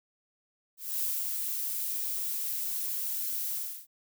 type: noise with ADSR envelope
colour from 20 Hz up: violet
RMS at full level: -30 dBFS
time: 0.77-3.87 s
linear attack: 240 ms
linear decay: 220 ms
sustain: -3 dB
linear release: 320 ms
effects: none